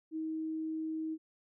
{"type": "tone", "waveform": "sine", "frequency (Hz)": 317.2, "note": "D#4", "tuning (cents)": 33, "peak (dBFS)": -34, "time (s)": [0.11, 1.18], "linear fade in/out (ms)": 50, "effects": []}